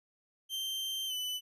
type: tone with pitch glide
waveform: 40% pulse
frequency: 3136 to 2996 Hz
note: G7 to F#7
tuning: 0 to +21 cents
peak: -33 dBFS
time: 0.49-1.41 s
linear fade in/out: 50 ms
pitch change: -79 cents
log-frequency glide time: 1.07-1.13 s
effects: none